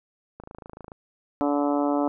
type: click train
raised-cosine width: 1 ms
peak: -26 dBFS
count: 15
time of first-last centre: 0.4-0.919 s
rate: 27 Hz
type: harmonic tone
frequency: 144.5 Hz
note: D3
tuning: 28 cents flat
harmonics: 2 / 3 / 4 / 5 / 6 / 7 / 8 / 9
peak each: -23 / -32 / -28 / -30 / -33 / -35 / -39 / -37 dBFS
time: 1.41-2.08 s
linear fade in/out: 0 ms
effects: none